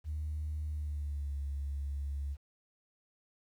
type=tone with pitch glide; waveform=sine; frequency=76.2 to 70.28 Hz; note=D#2 to C#2; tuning=-36 to +24 cents; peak=-33 dBFS; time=0.04-2.37 s; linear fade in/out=50 ms; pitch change=-140 cents; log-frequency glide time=0.65-1.36 s; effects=tanh soft clip ceiling -30 dBFS + 11-bit